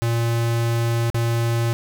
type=tone with dropouts; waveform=square; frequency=116.54 Hz; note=A#2; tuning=in tune; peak=-19 dBFS; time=0.02-1.73 s; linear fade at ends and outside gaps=0 ms; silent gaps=1.101-1.145 s; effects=none